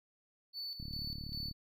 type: tone with tremolo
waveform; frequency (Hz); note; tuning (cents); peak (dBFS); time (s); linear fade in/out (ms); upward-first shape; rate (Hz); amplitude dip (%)
triangle; 4482; C#8; +18; -38; 0.53-1.53; 50; square; 2.5; 55
type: click train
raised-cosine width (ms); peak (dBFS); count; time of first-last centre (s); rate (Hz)
5; -33; 27; 0.8-1.512; 36.5
effects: none